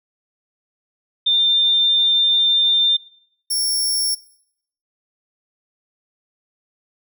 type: tone pair in turn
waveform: sine / 20% pulse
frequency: 3597 / 5473 Hz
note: A7 / F8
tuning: +37 / -36 cents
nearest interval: perfect fifth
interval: 727 cents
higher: second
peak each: -13 dBFS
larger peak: neither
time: 1.26-2.97 / 3.5-4.15 s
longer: first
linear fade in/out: 10 ms
effects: noise-tail reverb RT60 0.7 s tail -19 dB re dry